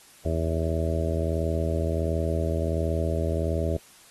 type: harmonic tone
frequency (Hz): 81.4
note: E2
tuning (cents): -21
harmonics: 1 / 2 / 3 / 4 / 5 / 6 / 7 / 8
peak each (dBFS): -26 / -32 / -36 / -34 / -33 / -38 / -33 / -34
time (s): 0.25-3.77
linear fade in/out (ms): 5
effects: white hiss -53 dBFS RMS until 4.1 s + AAC 32 kbps